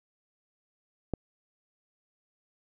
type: click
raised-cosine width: 2 ms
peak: -16 dBFS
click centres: 1.137 s
effects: none